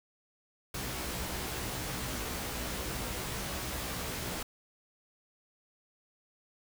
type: noise with comb filter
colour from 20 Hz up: pink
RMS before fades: -37 dBFS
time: 0.74-4.43 s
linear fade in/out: 5 ms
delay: 16 ms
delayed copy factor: +0.65
effects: none